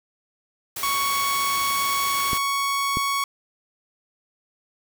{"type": "noise", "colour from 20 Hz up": "white", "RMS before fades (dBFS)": -31, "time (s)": [0.76, 2.38], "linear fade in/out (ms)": 5}
{"type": "tone", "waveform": "sawtooth", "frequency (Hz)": 1113, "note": "C#6", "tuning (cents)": 7, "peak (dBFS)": -18, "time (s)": [0.83, 3.24], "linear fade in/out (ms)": 2}
{"type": "clicks", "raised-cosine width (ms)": 3, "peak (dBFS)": -15, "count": 2, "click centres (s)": [2.332, 2.971]}
{"effects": []}